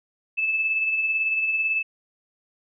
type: tone with tremolo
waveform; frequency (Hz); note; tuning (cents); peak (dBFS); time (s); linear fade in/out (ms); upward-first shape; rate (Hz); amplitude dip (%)
sine; 2621; E7; -11; -19; 0.37-1.83; 20; sine; 18; 40
effects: none

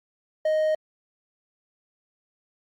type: tone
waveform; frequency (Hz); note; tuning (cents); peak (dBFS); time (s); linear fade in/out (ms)
triangle; 622.3; D#5; 0; -18; 0.45-0.75; 5
effects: Opus 48 kbps

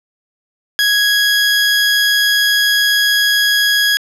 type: tone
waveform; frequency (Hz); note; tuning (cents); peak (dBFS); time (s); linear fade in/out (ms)
20% pulse; 1661.2; G#6; 0; -6; 0.79-3.97; 0
effects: low-pass 12000 Hz 12 dB/octave

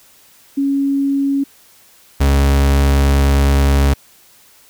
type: tone pair in turn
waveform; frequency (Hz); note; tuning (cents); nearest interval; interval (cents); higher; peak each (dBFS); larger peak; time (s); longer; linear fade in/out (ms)
sine / 40% pulse; 277.2 / 69.45; C#4 / C#2; 0 / +4; 2 octaves; 2396; first; -13 / -9; second; 0.57-1.44 / 2.2-3.94; second; 10
effects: white hiss -48 dBFS RMS until 4.69 s

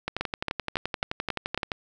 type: two click trains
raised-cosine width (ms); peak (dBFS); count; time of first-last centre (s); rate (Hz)
0.3; -11 / -12; 6 / 20; 0.21-1.576 / 0.08-1.718; 3.66 / 11.6
effects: none

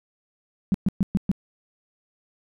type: tone bursts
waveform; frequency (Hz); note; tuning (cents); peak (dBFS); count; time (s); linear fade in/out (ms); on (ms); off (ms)
sine; 193.3; G3; -24; -16; 5; 0.72-1.315; 0; 23; 120
effects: none

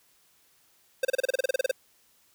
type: tone bursts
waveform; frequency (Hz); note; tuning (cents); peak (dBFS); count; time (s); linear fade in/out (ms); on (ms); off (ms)
square; 523.3; C5; 0; -22; 14; 1.03-1.713; 5; 20; 31
effects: white hiss -64 dBFS RMS until 2.34 s

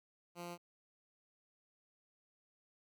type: tone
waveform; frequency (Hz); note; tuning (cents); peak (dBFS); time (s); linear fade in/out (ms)
10% pulse; 173.8; F3; -8; -36; 0.35-0.58; 50
effects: none

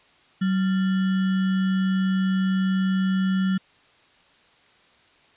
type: tone with sample-and-hold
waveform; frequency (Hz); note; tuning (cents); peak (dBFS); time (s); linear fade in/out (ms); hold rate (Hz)
sine; 189.4; F#3; +41; -19; 0.41-3.58; 10; 1575
effects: white hiss -57 dBFS RMS until 5.36 s + resampled to 8000 Hz

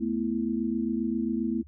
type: chord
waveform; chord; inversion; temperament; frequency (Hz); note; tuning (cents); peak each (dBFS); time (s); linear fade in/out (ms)
sine; A suspended second; none; just; 220 / 247.5 / 330; A3 / B3 / E4; 0 / +4 / +2; -29 / -30 / -31; 0-1.63; 20
effects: added 75 Hz sine -47 dBFS peak until 1.67 s

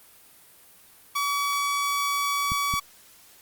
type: tone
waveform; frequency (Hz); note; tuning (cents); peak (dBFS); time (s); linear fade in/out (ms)
sawtooth; 1138; C#6; +45; -20; 1.15-2.8; 10
type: clicks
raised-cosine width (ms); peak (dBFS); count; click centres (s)
5; -20; 2; 2.519 / 2.739
effects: white hiss -53 dBFS RMS until 3.41 s + Opus 32 kbps

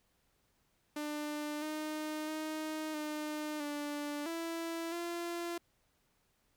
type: tone with pitch steps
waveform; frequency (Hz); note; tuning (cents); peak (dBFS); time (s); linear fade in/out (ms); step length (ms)
sawtooth; 298.2 / 307.4 / 311.3 / 303 / 292.4 / 331.8 / 343; D4 / D#4 / D#4 / D#4 / D4 / E4 / F4; +27 / -21 / +1 / -46 / -7 / +11 / -31; -33; 0.96-5.58; 5; 660
effects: pink hiss -75 dBFS RMS until 6.56 s

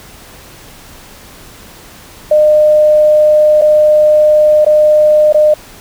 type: tone with dropouts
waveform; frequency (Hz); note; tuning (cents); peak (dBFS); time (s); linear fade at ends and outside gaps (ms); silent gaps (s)
sine; 607; D#5; -43; -4; 2.31-5.54; 5; 3.614-3.619 / 4.648-4.663 / 5.326-5.344
effects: pink hiss -36 dBFS RMS until 5.8 s

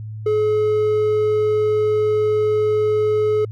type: tone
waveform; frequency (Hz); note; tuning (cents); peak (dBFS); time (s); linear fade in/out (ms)
triangle; 426.6; G#4; +46; -13; 0.26-3.45; 5
effects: added 108 Hz sine -28 dBFS peak until 3.51 s

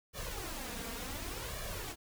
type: noise with flanger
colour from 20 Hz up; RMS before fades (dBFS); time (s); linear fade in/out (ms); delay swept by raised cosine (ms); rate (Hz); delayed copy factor
pink; -41; 0.13-1.96; 50; 1.7 to 4.4; 0.68; +0.7
effects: none

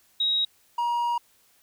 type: tone pair in turn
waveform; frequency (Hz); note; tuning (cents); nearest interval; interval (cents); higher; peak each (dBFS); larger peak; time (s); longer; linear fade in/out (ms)
sine / triangle; 3805 / 951.2; A#7 / A#5; +35 / +35; 2 octaves; 2400; first; -21; neither; 0.2-0.45 / 0.78-1.18; second; 5
effects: white hiss -62 dBFS RMS until 1.62 s

